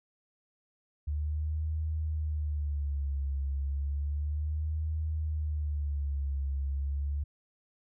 sine tone with vibrato, 73.42 Hz, D2, in tune, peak -29 dBFS, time 1.07-7.24 s, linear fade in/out 10 ms, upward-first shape sine, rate 0.32 Hz, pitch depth 110 cents each way, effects none

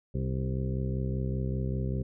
harmonic tone with a mistuned harmonic, 65.1 Hz, C2, 8 cents flat, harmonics 1 / 2 / 3 / 4 / 5 / 6 / 7 / 8, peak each -33 / -31 / -36 / -43 / -47 / -40 / -48 / -45 dBFS, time 0.14-2.03 s, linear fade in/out 10 ms, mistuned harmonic 4, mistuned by +30 cents, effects none

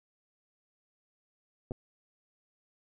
clicks, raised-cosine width 2 ms, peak -24 dBFS, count 2, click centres 1.71 / 1.718 s, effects none

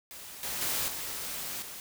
white noise with level steps, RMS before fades -45 / -35 / -31 / -37 / -43 dBFS, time 0.11-1.8 s, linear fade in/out 0 ms, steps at 0.43 / 0.61 / 0.88 / 1.62 s, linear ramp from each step 2 ms, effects none

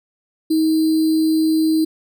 sine tone with sample-and-hold, 316.9 Hz, D#4, 32 cents sharp, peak -13 dBFS, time 0.5-1.85 s, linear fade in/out 10 ms, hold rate 4410 Hz, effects none

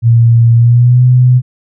sine tone with pitch glide, 116.54 to 125.63 Hz, A#2 to B2, 0 to +30 cents, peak -3 dBFS, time 0.02-1.42 s, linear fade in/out 50 ms, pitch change +130 cents, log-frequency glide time 0.55-1.04 s, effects none

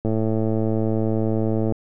click train, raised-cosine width 2 ms, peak -10 dBFS, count 185, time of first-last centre 0.05-1.723 s, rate 110 Hz, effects none

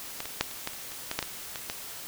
clicks, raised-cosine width 0.2 ms, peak -15 / -18 / -6 / -24 / -13 / -25 / -25 / -13 / -9 / -14 / -18 / -14 dBFS, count 12, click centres 0.204 / 0.256 / 0.41 / 0.512 / 0.674 / 0.734 / 0.919 / 1.114 / 1.19 / 1.227 / 1.558 / 1.699 s, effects white hiss -41 dBFS RMS until 2.07 s

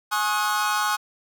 45% pulse tone cluster, 839 / 1083 / 1257 / 1468 Hz, G#5 / C#6 / D#6 / F#6, +17 / -41 / +17 / -14 cents, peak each -27 dBFS, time 0.11-0.97 s, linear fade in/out 20 ms, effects none

